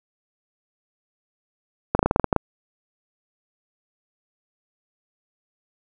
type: clicks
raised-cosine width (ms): 1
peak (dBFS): -3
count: 10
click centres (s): 1.95 / 1.992 / 2.029 / 2.06 / 2.111 / 2.161 / 2.197 / 2.243 / 2.328 / 2.363
effects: none